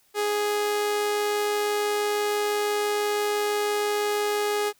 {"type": "tone with amplitude modulation", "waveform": "sawtooth", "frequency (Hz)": 415.3, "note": "G#4", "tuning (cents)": 0, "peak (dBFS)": -18, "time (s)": [0.14, 4.73], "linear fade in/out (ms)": 50, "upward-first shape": "sine", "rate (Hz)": 106, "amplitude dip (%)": 25, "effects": ["white hiss -63 dBFS RMS until 4.79 s"]}